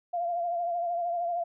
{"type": "tone with vibrato", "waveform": "sine", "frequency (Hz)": 692, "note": "F5", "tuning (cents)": -16, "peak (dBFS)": -27, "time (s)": [0.13, 1.44], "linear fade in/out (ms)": 10, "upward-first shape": "triangle", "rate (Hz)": 13, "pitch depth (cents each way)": 53, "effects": []}